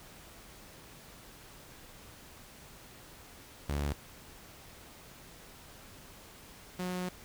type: tone pair in turn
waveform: sawtooth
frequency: 72 / 181.43 Hz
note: D2 / F#3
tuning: -34 / -34 cents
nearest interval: octave + major third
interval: 1600 cents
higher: second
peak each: -27 / -30 dBFS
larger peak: first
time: 3.69-3.93 / 6.79-7.09 s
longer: second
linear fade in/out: 5 ms
effects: pink hiss -53 dBFS RMS until 7.24 s